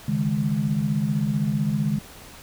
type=chord; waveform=sine; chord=C# suspended second; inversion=none; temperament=equal with one note detuned; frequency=139.96 / 155.56 / 207.7 Hz; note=C#3 / D#3 / G#3; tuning=+17 / 0 / 0 cents; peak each=-26 / -25 / -24 dBFS; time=0.08-1.99 s; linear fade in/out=5 ms; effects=pink hiss -44 dBFS RMS until 2.42 s